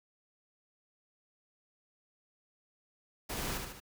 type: noise with echo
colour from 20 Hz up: pink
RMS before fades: -38 dBFS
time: 3.29-3.58 s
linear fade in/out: 10 ms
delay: 74 ms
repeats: 3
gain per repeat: -4 dB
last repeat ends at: 3.802 s
effects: none

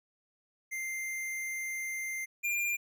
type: tone pair in turn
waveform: square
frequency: 2093 / 2398 Hz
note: C7 / D7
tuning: 0 / +36 cents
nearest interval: major second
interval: 236 cents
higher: second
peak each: -35 / -30 dBFS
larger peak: second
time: 0.71-2.26 / 2.43-2.77 s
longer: first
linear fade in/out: 20 ms
effects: none

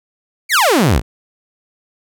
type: exponential sweep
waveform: sawtooth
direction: down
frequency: 2369 to 45 Hz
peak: -6 dBFS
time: 0.49-1.02 s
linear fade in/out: 50 ms
effects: none

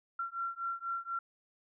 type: beating tone pair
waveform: sine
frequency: 1364 / 1368.1 Hz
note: F6 / F6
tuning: -41 / -36 cents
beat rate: 4.1 Hz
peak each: -38 / -38 dBFS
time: 0.19-1.19 s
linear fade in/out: 5 ms
effects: none

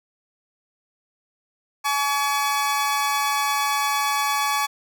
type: tone pair together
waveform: sawtooth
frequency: 849 / 1134.9 Hz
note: G#5 / C#6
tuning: +38 / +40 cents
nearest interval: perfect fourth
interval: 502 cents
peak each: -20 / -19 dBFS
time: 1.84-4.67 s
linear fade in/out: 20 ms
effects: none

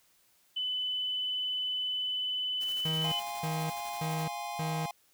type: tone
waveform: sine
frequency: 3007 Hz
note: F#7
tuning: 27 cents sharp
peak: -30 dBFS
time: 0.56-3.2 s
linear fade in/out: 10 ms
type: noise with tremolo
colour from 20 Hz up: white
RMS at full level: -47 dBFS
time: 2.6-4.26 s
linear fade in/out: 20 ms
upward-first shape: square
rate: 12 Hz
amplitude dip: 45%
type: tone bursts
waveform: 45% pulse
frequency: 158.6 Hz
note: D#3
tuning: 33 cents sharp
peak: -32 dBFS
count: 4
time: 2.85-4.86 s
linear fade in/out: 5 ms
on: 270 ms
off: 310 ms
type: chord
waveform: square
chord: F minor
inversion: none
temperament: equal with one note detuned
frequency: 698.5 / 823.9 / 1046.5 Hz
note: F5 / Ab5 / C6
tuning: 0 / -14 / 0 cents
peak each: -41 / -39 / -44 dBFS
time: 3.04-4.91 s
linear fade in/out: 2 ms
effects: white hiss -67 dBFS RMS until 5.13 s

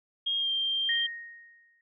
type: tone with pitch glide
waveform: sine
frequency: 3245 to 3175 Hz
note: G#7 to G7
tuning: -41 to +21 cents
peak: -26 dBFS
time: 0.26-1.07 s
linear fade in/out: 10 ms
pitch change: -38 cents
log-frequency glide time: 0.38-0.5 s
type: tone with exponential decay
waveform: sine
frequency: 1864.7 Hz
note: A#6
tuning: in tune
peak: -26 dBFS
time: 0.89-1.81 s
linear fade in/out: 2 ms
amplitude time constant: 200 ms
effects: none

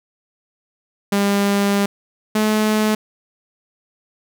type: tone pair in turn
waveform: sawtooth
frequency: 200.8 / 214.8 Hz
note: G3 / A3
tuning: +42 / -41 cents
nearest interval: minor second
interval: 117 cents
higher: second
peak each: -11 dBFS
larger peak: neither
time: 1.12-1.86 / 2.35-2.95 s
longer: first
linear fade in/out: 5 ms
effects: none

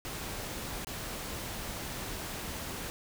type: noise with dropouts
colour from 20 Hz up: pink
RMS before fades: -39 dBFS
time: 0.05-2.9 s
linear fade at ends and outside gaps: 0 ms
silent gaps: 0.847-0.87 s
effects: none

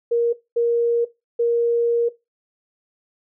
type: tone bursts at uneven times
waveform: sine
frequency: 470 Hz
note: A#4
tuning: 14 cents sharp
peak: -15 dBFS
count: 3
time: 0.11-0.33 / 0.56-1.05 / 1.39-2.09 s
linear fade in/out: 10 ms
effects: noise-tail reverb RT60 0.2 s tail -17 dB re dry

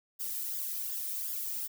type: noise with flanger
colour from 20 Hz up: violet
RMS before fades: -36 dBFS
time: 0.19-1.68 s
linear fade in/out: 20 ms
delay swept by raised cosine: 0.58 to 1.68 ms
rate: 2.7 Hz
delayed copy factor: +0.8
effects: none

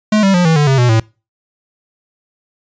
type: tone with pitch steps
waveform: square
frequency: 213.5 / 194.65 / 177.47 / 161.8 / 147.52 / 134.5 / 122.62 / 111.8 Hz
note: G#3 / G3 / F3 / E3 / D3 / C3 / B2 / A2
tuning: +48 / -12 / +28 / -32 / +8 / +48 / -12 / +28 cents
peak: -9 dBFS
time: 0.12-1 s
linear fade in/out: 5 ms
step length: 110 ms
effects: noise-tail reverb RT60 0.3 s tail -24 dB re dry + resampled to 16000 Hz

